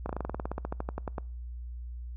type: slowing click train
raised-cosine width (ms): 1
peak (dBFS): -19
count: 19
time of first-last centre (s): 0.06-1.182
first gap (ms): 33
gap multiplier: 1.07
effects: noise-tail reverb RT60 0.5 s tail -26 dB re dry + added 60 Hz sine -37 dBFS peak until 2.16 s